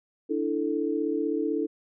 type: chord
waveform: sine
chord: D suspended second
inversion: none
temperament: equal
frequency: 293.7 / 329.6 / 440 Hz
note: D4 / E4 / A4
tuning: 0 / 0 / 0 cents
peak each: -29 dBFS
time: 0.29-1.67 s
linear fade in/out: 20 ms
effects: none